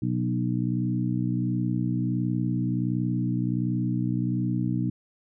harmonic tone with a mistuned harmonic, 61.4 Hz, B1, 9 cents flat, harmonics 2 / 3 / 4 / 5, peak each -27 / -29 / -30 / -31 dBFS, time 0.02-4.9 s, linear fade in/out 5 ms, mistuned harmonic 2, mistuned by +24 cents, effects none

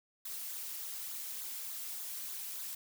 blue noise with flanger, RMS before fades -42 dBFS, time 0.25-2.75 s, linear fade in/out 5 ms, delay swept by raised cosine 0.36 to 3.66 ms, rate 3.4 Hz, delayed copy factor -0.65, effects none

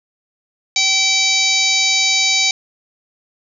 harmonic tone, 770 Hz, G5, 31 cents flat, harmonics 1 / 3 / 4 / 5 / 6 / 7 / 8 / 9, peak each -29 / -18 / -29 / -18 / -20 / -24 / -21 / -23 dBFS, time 0.76-2.51 s, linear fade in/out 2 ms, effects none

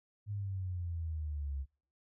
sine exponential sweep, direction down, 104.9 to 66.9 Hz, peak -35 dBFS, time 0.26-1.66 s, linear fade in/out 50 ms, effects noise-tail reverb RT60 0.6 s tail -26 dB re dry

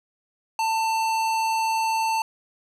sine tone with hard clipping, 892 Hz, A5, 23 cents sharp, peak -23 dBFS, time 0.59-2.22 s, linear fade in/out 2 ms, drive 17 dB, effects none

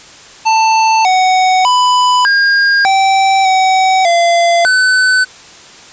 square tone with pitch steps, 887 / 746 / 996 / 1616 / 774 / 757 / 685 / 1510 Hz, A5 / F#5 / B5 / G#6 / G5 / F#5 / F5 / F#6, +14 / +14 / +14 / -48 / -22 / +39 / -34 / +35 cents, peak -8 dBFS, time 0.45-5.25 s, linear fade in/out 20 ms, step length 600 ms, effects white hiss -36 dBFS RMS until 5.92 s + resampled to 16000 Hz

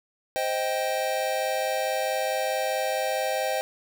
square chord, C minor, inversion none, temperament just, 523.3 / 627.9 / 784.9 Hz, C5 / Eb5 / G5, 0 / +16 / +2 cents, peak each -30 dBFS, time 0.36-3.61 s, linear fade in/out 0 ms, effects none

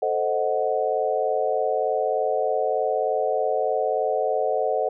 sine chord, A diminished seventh, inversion none, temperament equal, 440 / 523.3 / 622.3 / 740 Hz, A4 / C5 / Eb5 / Gb5, 0 / 0 / 0 / 0 cents, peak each -26 dBFS, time 0.02-4.89 s, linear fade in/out 5 ms, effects none

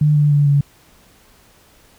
sine tone with pitch steps, 150 / 147.42 / 144.89 / 142.4 Hz, D3 / D3 / D3 / C#3, +37 / +7 / -23 / +47 cents, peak -10 dBFS, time 0.01-0.61 s, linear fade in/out 5 ms, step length 150 ms, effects pink hiss -51 dBFS RMS until 1.98 s

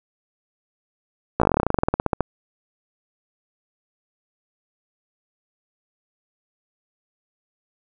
slowing click train, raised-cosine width 1 ms, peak -4 dBFS, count 22, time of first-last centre 1.4-2.207 s, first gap 16 ms, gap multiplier 1.08, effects none

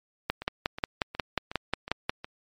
two click trains, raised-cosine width 0.3 ms, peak -9 / -21 dBFS, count 11 / 6, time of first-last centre 0.3-2.095 / 0.42-2.245 s, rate 5.57 / 2.74 Hz, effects MP3 64 kbps

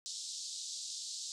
pink band-pass noise, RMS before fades -43 dBFS, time 0.06-1.32 s, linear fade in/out 0 ms, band 3800 to 8100 Hz, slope 48 dB/octave, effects none

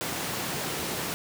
pink high-pass noise, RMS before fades -32 dBFS, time 0.01-1.14 s, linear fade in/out 0 ms, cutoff 140 Hz, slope 12 dB/octave, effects none

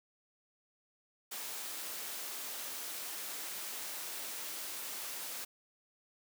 white high-pass noise, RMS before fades -42 dBFS, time 1.31-5.45 s, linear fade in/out 10 ms, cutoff 280 Hz, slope 12 dB/octave, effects none

